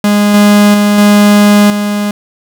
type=tone with level steps; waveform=45% pulse; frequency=206.3 Hz; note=G#3; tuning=11 cents flat; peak=-6 / -3 / -6 / -3 / -11 dBFS; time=0.04-2.11 s; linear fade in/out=2 ms; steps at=0.34 / 0.74 / 0.98 / 1.7 s; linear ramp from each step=2 ms; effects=none